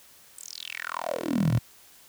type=tone with high-pass filter sweep; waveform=10% pulse; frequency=41.2 Hz; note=E1; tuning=in tune; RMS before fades=-29 dBFS; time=0.36-1.59 s; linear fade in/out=10 ms; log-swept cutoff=9400 to 100 Hz; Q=7.2; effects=white hiss -54 dBFS RMS until 2.08 s